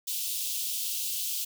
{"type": "high-pass noise", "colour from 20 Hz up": "white", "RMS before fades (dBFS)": -32, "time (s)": [0.07, 1.45], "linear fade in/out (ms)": 10, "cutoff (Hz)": 2800, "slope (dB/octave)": 48, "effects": []}